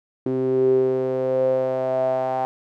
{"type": "tone with band-pass filter sweep", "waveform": "sawtooth", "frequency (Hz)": 130, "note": "C3", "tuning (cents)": -11, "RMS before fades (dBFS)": -21, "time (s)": [0.26, 2.45], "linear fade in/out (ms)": 0, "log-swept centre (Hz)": [330, 760], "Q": 9.2, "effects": []}